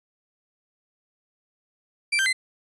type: tone with pitch steps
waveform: 35% pulse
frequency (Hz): 2345 / 1569 / 2053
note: D7 / G6 / C7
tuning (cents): -3 / +1 / -33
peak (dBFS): -18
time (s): 2.12-2.33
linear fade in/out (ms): 10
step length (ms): 70
effects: resampled to 24000 Hz